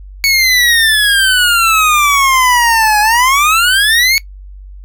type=exponential two-way sweep; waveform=25% pulse; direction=down then up; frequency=2230 to 830.6 to 2230 Hz; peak=-4 dBFS; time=0.24-4.18 s; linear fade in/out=0 ms; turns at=3 s; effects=noise-tail reverb RT60 0.1 s tail -20 dB re dry + added 48 Hz sine -29 dBFS peak until 4.84 s